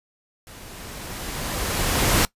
pink noise with level ramp, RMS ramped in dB -43 to -17 dBFS, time 0.47-2.25 s, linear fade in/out 0 ms, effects noise-tail reverb RT60 0.1 s tail -21 dB re dry + resampled to 32000 Hz

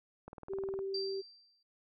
click train, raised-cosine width 1 ms, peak -32 dBFS, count 11, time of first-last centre 0.28-0.79 s, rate 19.6 Hz
sine tone, 388.6 Hz, G4, 15 cents flat, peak -35 dBFS, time 0.49-1.22 s, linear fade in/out 20 ms
sine tone with exponential decay, 4694 Hz, D8, 2 cents flat, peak -34 dBFS, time 0.94-1.63 s, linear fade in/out 5 ms, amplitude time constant 150 ms
effects none

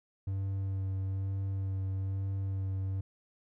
triangle tone with vibrato, 96.5 Hz, G2, 27 cents flat, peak -29 dBFS, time 0.27-3.01 s, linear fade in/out 5 ms, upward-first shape sine, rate 1.1 Hz, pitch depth 15 cents each way, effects none

